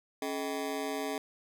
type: ring-modulated tone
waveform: 25% pulse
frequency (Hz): 353.2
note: F4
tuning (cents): +20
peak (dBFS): -26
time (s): 0.22-1.18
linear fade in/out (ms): 2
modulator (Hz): 76.5
effects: none